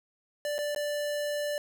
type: tone with dropouts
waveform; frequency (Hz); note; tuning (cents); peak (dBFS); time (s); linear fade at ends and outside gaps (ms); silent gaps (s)
square; 587.3; D5; 0; -30; 0.45-1.58; 1; 0.582-0.588 / 0.748-0.761
effects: none